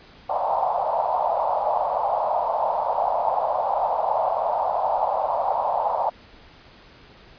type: band-pass noise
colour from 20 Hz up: white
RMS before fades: -23 dBFS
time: 0.29-6.1 s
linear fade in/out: 10 ms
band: 600 to 930 Hz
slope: 48 dB/octave
effects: pink hiss -49 dBFS RMS until 7.38 s + resampled to 11025 Hz